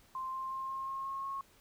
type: tone with pitch steps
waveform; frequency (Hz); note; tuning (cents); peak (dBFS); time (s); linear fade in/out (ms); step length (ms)
sine; 1046.5 / 1053.8 / 1061.1 / 1068.5 / 1075.9 / 1083.4 / 1090.9; C6 / C6 / C6 / C6 / C6 / C#6 / C#6; 0 / +12 / +24 / +36 / +48 / -40 / -28; -36; 0.15-1.41; 2; 180
effects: pink hiss -64 dBFS RMS until 1.6 s